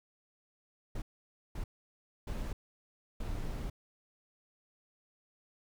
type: noise bursts at uneven times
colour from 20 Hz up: brown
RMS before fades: -37 dBFS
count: 4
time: 0.95-1.02 / 1.55-1.64 / 2.27-2.53 / 3.2-3.7 s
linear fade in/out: 5 ms
effects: none